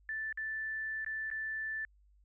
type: tone with dropouts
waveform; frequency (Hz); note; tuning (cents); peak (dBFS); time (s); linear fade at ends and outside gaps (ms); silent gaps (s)
sine; 1760; A6; 0; -35; 0.09-1.85; 1; 0.326-0.374 / 1.047-1.063 / 1.302-1.313
effects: added 50 Hz sine -62 dBFS peak until 2.24 s